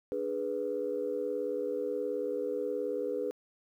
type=chord; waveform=sine; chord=G# diminished; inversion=second; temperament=equal; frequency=293.7 / 415.3 / 493.9 Hz; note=D4 / G#4 / B4; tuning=0 / 0 / 0 cents; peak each=-39 / -34 / -33 dBFS; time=0.12-3.31 s; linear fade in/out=0 ms; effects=tanh soft clip ceiling -22 dBFS + 11-bit